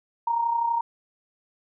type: tone with amplitude modulation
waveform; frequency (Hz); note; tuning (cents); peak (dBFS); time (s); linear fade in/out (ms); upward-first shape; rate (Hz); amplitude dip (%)
sine; 932.3; A#5; 0; -19; 0.27-0.81; 5; sine; 32.1; 55
effects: none